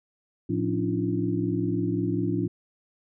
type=tone cluster; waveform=sine; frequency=112.6 / 176.8 / 278.8 / 298.8 / 344.1 Hz; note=A2 / F3 / C#4 / D4 / F4; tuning=+40 / +22 / +10 / +30 / -26 cents; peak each=-30 dBFS; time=0.49-2.48 s; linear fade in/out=10 ms; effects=none